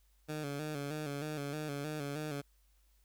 15% pulse tone with vibrato, 147.4 Hz, D3, 7 cents sharp, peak -31 dBFS, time 0.28-2.42 s, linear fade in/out 20 ms, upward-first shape square, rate 3.2 Hz, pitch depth 65 cents each way, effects added 50 Hz sine -66 dBFS peak until 3.04 s + white hiss -75 dBFS RMS until 3.04 s

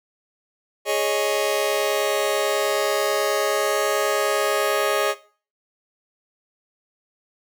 sawtooth chord, Ab suspended fourth, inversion none, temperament just, 415.3 / 553.7 / 623 Hz, Ab4 / Db5 / Eb5, 0 / -2 / +2 cents, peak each -20 dBFS, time 0.85-5.15 s, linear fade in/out 50 ms, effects noise-tail reverb RT60 0.4 s tail -17 dB re dry

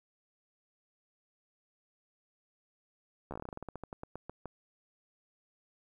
slowing click train, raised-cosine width 1 ms, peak -27 dBFS, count 20, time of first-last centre 3.31-4.457 s, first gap 13 ms, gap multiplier 1.15, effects 11-bit

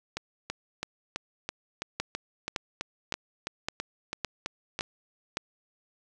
two click trains, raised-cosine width 0.2 ms, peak -15 / -12 dBFS, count 15 / 7, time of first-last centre 0.17-4.79 / 2-5.371 s, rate 3.03 / 1.78 Hz, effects none

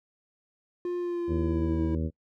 triangle tone with pitch glide, 353.2 to 325.8 Hz, F4 to E4, +20 to -20 cents, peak -26 dBFS, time 0.85-1.95 s, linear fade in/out 2 ms, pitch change -140 cents, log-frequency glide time 0.98-1.83 s
harmonic tone, 79.6 Hz, D#2, 40 cents sharp, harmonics 1 / 2 / 3 / 4 / 5 / 6 / 7, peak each -29 / -33 / -34 / -38 / -43 / -42 / -44 dBFS, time 1.27-2.11 s, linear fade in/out 50 ms
effects noise-tail reverb RT60 0.1 s tail -26 dB re dry

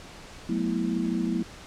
sine tone cluster, 183.9 / 217.2 / 242.4 / 328.5 Hz, F#3 / A3 / B3 / E4, -10 / -22 / -32 / -6 cents, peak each -30 dBFS, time 0.49-1.43 s, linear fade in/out 5 ms, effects pink hiss -45 dBFS RMS until 1.66 s + low-pass 7000 Hz 12 dB/octave

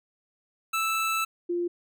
25% pulse / sine tone pair in turn, 1318.5 / 348.5 Hz, E6 / F4, 0 / -4 cents, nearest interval octave + major seventh, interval 2304 cents, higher first, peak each -21 / -25 dBFS, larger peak first, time 0.73-1.25 / 1.49-1.68 s, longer first, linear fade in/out 10 ms, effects none

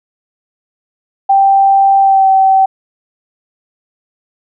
sine tone with pitch glide, 784 to 769.2 Hz, G5 to G5, 0 to -33 cents, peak -5 dBFS, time 1.29-2.66 s, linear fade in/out 10 ms, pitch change -33 cents, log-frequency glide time 2-2.28 s, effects none

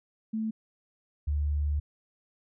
sine tone pair in turn, 220 / 73.42 Hz, A3 / D2, 0 / 0 cents, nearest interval octave + perfect fifth, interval 1900 cents, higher first, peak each -28 / -25 dBFS, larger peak second, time 0.33-0.51 / 1.27-1.8 s, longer second, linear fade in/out 10 ms, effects none

